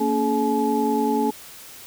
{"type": "tone cluster", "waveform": "sine", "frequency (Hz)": [229.7, 280, 426.3, 853], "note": ["A#3", "C#4", "G#4", "G#5"], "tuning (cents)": [-25, 18, 45, 46], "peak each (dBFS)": -24, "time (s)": [0, 1.31], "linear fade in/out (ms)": 10, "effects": ["white hiss -42 dBFS RMS until 1.86 s"]}